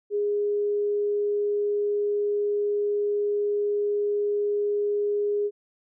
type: tone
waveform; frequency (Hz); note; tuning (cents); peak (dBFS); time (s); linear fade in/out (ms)
sine; 412; G#4; -14; -22; 0.1-5.51; 50
effects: none